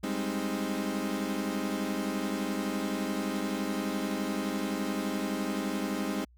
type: chord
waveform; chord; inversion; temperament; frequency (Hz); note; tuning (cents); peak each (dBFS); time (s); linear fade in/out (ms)
35% pulse; Ab major seventh; third; equal with one note detuned; 196 / 207.7 / 263.1 / 311.1; G3 / Ab3 / C4 / Eb4; 0 / 0 / +10 / 0; -34; 0.03-6.25; 10
effects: added 60 Hz sine -56 dBFS peak until 6.37 s